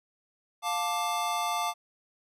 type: chord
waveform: square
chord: D minor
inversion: first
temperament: just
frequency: 704.8 / 881 / 1174.7 Hz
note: F5 / A5 / D6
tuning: +16 / +2 / 0 cents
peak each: -33 dBFS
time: 0.62-1.74 s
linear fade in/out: 50 ms
effects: resampled to 32000 Hz